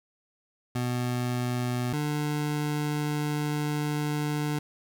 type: tone pair in turn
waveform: 25% pulse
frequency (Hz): 123.47 / 148.91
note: B2 / D3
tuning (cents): 0 / +24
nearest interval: minor third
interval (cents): 324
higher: second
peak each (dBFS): -23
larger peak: neither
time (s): 0.75-1.93 / 1.93-4.59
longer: second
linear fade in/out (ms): 5
effects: none